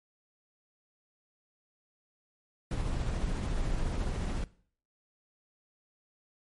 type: noise with tremolo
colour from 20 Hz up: brown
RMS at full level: -30 dBFS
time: 2.71-4.44 s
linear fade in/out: 2 ms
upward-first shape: triangle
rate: 14 Hz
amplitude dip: 30%
effects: noise-tail reverb RT60 0.5 s tail -19 dB re dry + MP3 48 kbps

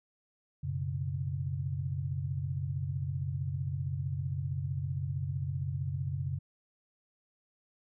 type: chord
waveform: sine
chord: F# suspended fourth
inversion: none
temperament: just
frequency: 92.5 / 123.33 / 138.75 Hz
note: F#2 / B2 / C#3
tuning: 0 / -2 / +2 cents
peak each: -36 / -39 / -34 dBFS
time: 0.63-6.39 s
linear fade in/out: 10 ms
effects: none

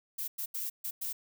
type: noise bursts at uneven times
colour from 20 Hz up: violet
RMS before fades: -36 dBFS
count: 5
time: 0.18-0.28 / 0.38-0.46 / 0.54-0.7 / 0.84-0.91 / 1.01-1.13 s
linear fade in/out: 10 ms
effects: none

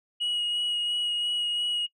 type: tone with vibrato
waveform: sine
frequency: 2900 Hz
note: F#7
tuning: 35 cents flat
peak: -23 dBFS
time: 0.2-1.87 s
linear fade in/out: 20 ms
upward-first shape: sine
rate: 2.9 Hz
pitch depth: 11 cents each way
effects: noise-tail reverb RT60 0.1 s tail -23 dB re dry + tanh soft clip ceiling -24 dBFS

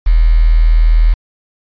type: tone with quantisation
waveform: sine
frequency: 40.22 Hz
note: E1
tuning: 42 cents flat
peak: -5 dBFS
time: 0.06-1.14 s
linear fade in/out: 10 ms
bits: 5
effects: resampled to 11025 Hz

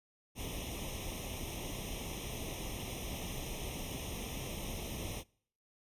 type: noise with comb filter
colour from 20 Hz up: pink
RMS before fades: -41 dBFS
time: 0.35-5.24 s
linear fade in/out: 50 ms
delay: 0.33 ms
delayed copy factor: +0.95
effects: noise-tail reverb RT60 0.6 s tail -25 dB re dry + resampled to 32000 Hz

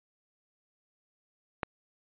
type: click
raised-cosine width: 0.5 ms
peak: -14 dBFS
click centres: 1.632 s
effects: resampled to 8000 Hz

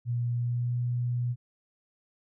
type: tone with pitch glide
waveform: sine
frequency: 120 to 121.89 Hz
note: B2 to B2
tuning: -49 to -22 cents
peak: -26 dBFS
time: 0.05-1.36 s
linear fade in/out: 50 ms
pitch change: +27 cents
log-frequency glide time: 0.34-0.76 s
effects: none

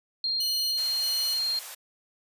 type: tone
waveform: sine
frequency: 4210 Hz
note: C8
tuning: 10 cents sharp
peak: -25 dBFS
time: 0.24-1.59 s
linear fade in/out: 2 ms
type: tone with tremolo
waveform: 5% pulse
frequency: 2971 Hz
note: F#7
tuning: 6 cents sharp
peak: -24 dBFS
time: 0.4-1.39 s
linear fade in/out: 5 ms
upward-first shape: square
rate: 1.6 Hz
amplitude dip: 50%
type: high-pass noise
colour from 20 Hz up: white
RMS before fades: -40 dBFS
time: 0.77-1.75 s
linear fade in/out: 10 ms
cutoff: 500 Hz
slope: 48 dB/octave
effects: resampled to 32000 Hz

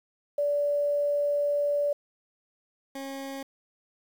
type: tone pair in turn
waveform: sine / 20% pulse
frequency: 579 / 272.1 Hz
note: D5 / C#4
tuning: -25 / -32 cents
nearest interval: octave + minor second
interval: 1307 cents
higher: first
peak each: -23 / -30 dBFS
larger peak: first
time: 0.38-1.93 / 2.95-3.43 s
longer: first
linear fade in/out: 5 ms
effects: 9-bit

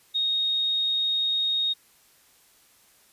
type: tone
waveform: sine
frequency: 3729 Hz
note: A#7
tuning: in tune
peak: -22 dBFS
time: 0.14-1.74 s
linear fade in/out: 20 ms
effects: white hiss -59 dBFS RMS until 3.12 s + resampled to 32000 Hz

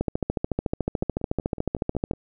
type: two click trains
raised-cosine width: 2 ms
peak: -22 / -10 dBFS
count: 7 / 30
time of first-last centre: 1.03-2.135 / 0.01-2.111 s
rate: 5.43 / 13.8 Hz
effects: none

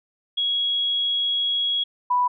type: tone pair in turn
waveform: sine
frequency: 3322 / 987.6 Hz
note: G#7 / B5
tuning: 0 / 0 cents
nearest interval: octave + major sixth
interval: 2100 cents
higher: first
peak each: -20 / -17 dBFS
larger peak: second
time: 0.37-1.84 / 2.1-2.28 s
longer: first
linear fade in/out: 10 ms
effects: none

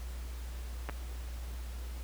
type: clicks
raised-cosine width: 0.5 ms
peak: -23 dBFS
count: 2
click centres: 0.889 / 0.896 s
effects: added 60 Hz sine -38 dBFS peak until 2.03 s + pink hiss -52 dBFS RMS until 2.03 s

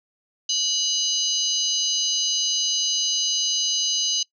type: tone cluster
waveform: sine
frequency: 2940 / 3927 / 4100 / 4879 / 6250 Hz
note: F#7 / B7 / C8 / D#8 / G8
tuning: -12 / -11 / -36 / -35 / -6 cents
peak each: -26 / -31 / -31 / -26 / -26 dBFS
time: 0.49-4.23 s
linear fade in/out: 5 ms
effects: noise-tail reverb RT60 0.1 s tail -22 dB re dry

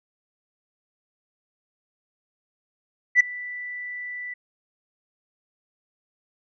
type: tone with ADSR envelope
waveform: sine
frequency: 1975.5 Hz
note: B6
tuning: in tune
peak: -8 dBFS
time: 3.15-4.34 s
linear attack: 52 ms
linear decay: 7 ms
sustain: -23 dB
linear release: 8 ms
effects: tanh soft clip ceiling -7 dBFS

